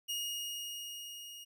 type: tone with level ramp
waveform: sawtooth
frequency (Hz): 2866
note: F7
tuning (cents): +44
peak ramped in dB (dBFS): -31 to -44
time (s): 0.08-1.45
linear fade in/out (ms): 20
effects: none